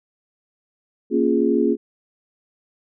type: chord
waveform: sine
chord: Bb minor seventh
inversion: none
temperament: equal with one note detuned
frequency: 234 / 277.2 / 349.2 / 415.3 Hz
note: Bb3 / Db4 / F4 / Ab4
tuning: +7 / 0 / 0 / 0 cents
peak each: -21 dBFS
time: 1.1-1.77 s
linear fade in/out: 50 ms
effects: none